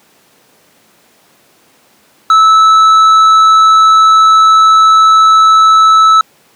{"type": "tone with tanh clipping", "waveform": "sine", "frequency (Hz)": 1307, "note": "E6", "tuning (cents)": -15, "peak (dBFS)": -4, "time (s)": [2.3, 6.21], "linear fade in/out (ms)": 2, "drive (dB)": 7, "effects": ["pink hiss -48 dBFS RMS until 6.55 s", "high-pass 200 Hz 12 dB/octave"]}